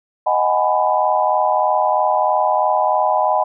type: chord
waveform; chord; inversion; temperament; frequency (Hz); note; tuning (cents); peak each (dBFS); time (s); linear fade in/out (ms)
sine; G# minor seventh; second; just; 623 / 747.5 / 830.6 / 996.7; D#5 / F#5 / G#5 / B5; +2 / +17 / 0 / +16; -19; 0.26-3.44; 10
effects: none